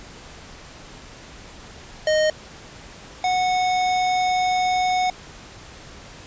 square tone pair in turn, 619 / 735.4 Hz, D#5 / F#5, -9 / -11 cents, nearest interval minor third, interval 298 cents, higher second, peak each -17 / -19 dBFS, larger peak first, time 2.07-2.3 / 3.24-5.1 s, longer second, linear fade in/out 2 ms, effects pink hiss -42 dBFS RMS until 6.26 s + resampled to 16000 Hz

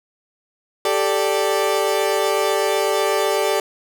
30% pulse chord, G suspended second, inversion none, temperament equal, 392 / 440 / 587.3 Hz, G4 / A4 / D5, 0 / 0 / 0 cents, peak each -19 dBFS, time 0.85-3.6 s, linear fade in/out 2 ms, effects none

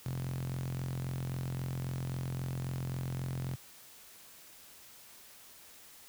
sawtooth tone with high-pass filter, 43.74 Hz, F1, 3 cents sharp, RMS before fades -37 dBFS, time 0.05-3.56 s, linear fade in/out 10 ms, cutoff 120 Hz, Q 8.5, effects white hiss -55 dBFS RMS until 6.08 s

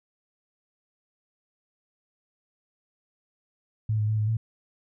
sine tone with pitch steps, 108.8 / 106.2 / 108.7 / 106.7 / 111.8 Hz, A2 / G#2 / A2 / G#2 / A2, -19 / +39 / -21 / +47 / +28 cents, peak -22 dBFS, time 3.89-4.37 s, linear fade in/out 5 ms, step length 96 ms, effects none

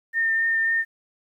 sine tone with vibrato, 1814 Hz, A#6, 48 cents flat, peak -19 dBFS, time 0.13-0.85 s, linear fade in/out 50 ms, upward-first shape triangle, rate 3.7 Hz, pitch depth 14 cents each way, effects 10-bit

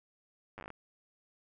slowing click train, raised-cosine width 0.5 ms, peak -30 dBFS, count 9, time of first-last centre 0.58-0.704 s, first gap 9 ms, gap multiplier 1.15, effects none

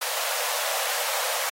pink high-pass noise, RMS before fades -28 dBFS, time 0.01-1.5 s, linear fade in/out 10 ms, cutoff 490 Hz, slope 96 dB/octave, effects AAC 48 kbps

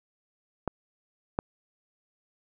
clicks, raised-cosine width 1 ms, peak -14 / -12 dBFS, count 2, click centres 0.677 / 1.389 s, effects none

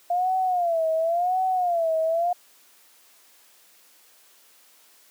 sine tone with vibrato, 694 Hz, F5, 11 cents flat, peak -20 dBFS, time 0.1-2.33 s, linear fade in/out 5 ms, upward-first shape sine, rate 0.93 Hz, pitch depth 140 cents each way, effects white hiss -56 dBFS RMS until 5.1 s + high-pass 300 Hz 12 dB/octave

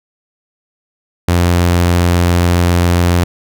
sawtooth tone, 87.31 Hz, F2, in tune, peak -5 dBFS, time 1.28-3.24 s, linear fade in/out 5 ms, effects none

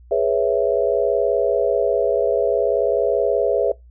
sine chord, C# minor seventh, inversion second, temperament equal, 415.3 / 493.9 / 554.4 / 659.3 Hz, G#4 / B4 / C#5 / E5, 0 / 0 / 0 / 0 cents, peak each -21 dBFS, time 0.11-3.72 s, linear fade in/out 5 ms, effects noise-tail reverb RT60 0.2 s tail -24 dB re dry + added 60 Hz sine -43 dBFS peak until 3.9 s

